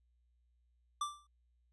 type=tone with exponential decay; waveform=square; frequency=1174.7 Hz; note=D6; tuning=in tune; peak=-32 dBFS; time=1.01-1.27 s; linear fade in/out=5 ms; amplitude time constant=55 ms; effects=added 60 Hz sine -70 dBFS peak until 1.72 s + resampled to 24000 Hz